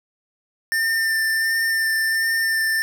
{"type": "tone with vibrato", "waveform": "square", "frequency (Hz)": 1795, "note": "A6", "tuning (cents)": 34, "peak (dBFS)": -19, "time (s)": [0.72, 2.82], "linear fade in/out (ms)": 0, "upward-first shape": "sine", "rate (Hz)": 1.4, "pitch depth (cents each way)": 13, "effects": []}